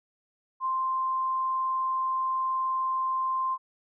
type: tone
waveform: sine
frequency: 1046.5 Hz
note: C6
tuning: in tune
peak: -25 dBFS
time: 0.6-3.58 s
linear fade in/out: 50 ms
effects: none